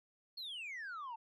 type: exponential sweep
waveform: sine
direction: down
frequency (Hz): 4395 to 878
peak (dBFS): -40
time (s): 0.37-1.16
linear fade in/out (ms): 10
effects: tanh soft clip ceiling -41 dBFS